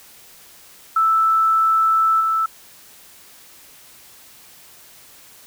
sine tone with level steps, 1318.5 Hz, E6, in tune, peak -13 / -16 dBFS, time 0.96-2.46 s, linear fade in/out 5 ms, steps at 2.2 s, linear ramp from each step 10 ms, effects white hiss -46 dBFS RMS until 5.46 s

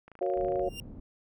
click train, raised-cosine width 0.5 ms, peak -35 dBFS, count 15, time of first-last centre 0.08-0.595 s, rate 27.2 Hz
sine chord, Gb major seventh, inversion none, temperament equal, 370 / 466.2 / 554.4 / 698.5 Hz, Gb4 / Bb4 / Db5 / F5, 0 / 0 / 0 / 0 cents, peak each -31 / -36 / -31 / -33 dBFS, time 0.21-0.69 s, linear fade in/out 5 ms
pink low-pass noise, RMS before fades -44 dBFS, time 0.36-1 s, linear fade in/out 5 ms, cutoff 290 Hz, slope 12 dB/octave
sawtooth tone with exponential growth, 2794 Hz, F7, in tune, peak -32 dBFS, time 0.62-0.8 s, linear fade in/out 1 ms, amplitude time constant 39 ms
effects none

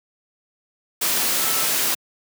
sine tone in noise, 1318.5 Hz, E6, in tune, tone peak -32 dBFS, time 1.4-1.66 s, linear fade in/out 10 ms, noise white, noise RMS -21 dBFS, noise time 1.01-1.95 s, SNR -14 dB, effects high-pass 150 Hz 12 dB/octave

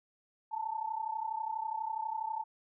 sine tone pair together, 871 / 903.2 Hz, A5 / A5, -18 / +45 cents, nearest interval minor second, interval 63 cents, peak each -36 / -37 dBFS, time 0.51-2.44 s, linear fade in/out 20 ms, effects none

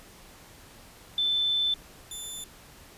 sine / 15% pulse tone pair in turn, 3527 / 3527 Hz, A7 / A7, +3 / +3 cents, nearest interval unison, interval 0 cents, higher neither, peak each -23 / -29 dBFS, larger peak first, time 1.18-1.74 / 2.11-2.44 s, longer first, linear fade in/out 2 ms, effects pink hiss -51 dBFS RMS until 2.97 s + resampled to 32000 Hz

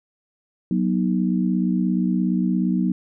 sine chord, B major, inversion second, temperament equal with one note detuned, 185 / 242.1 / 311.1 Hz, F#3 / B3 / D#4, 0 / -34 / 0 cents, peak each -20 / -23 / -26 dBFS, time 0.71-2.92 s, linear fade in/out 2 ms, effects none

